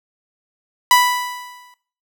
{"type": "tone with exponential decay", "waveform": "sawtooth", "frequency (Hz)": 988, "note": "B5", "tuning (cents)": 0, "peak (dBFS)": -4, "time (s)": [0.91, 1.74], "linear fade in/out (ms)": 1, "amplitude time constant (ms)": 180, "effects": ["noise-tail reverb RT60 0.4 s tail -17 dB re dry"]}